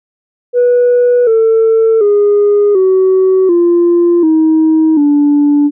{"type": "tone with pitch steps", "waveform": "sine", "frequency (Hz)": [488.7, 448.1, 410.9, 376.8, 345.6, 316.9, 290.6], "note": ["B4", "A4", "G#4", "F#4", "F4", "D#4", "D4"], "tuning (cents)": [-18, 32, -18, 32, -18, 32, -18], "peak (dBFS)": -4, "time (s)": [0.53, 5.71], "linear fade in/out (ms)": 50, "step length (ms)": 740, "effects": ["tanh soft clip ceiling -3 dBFS"]}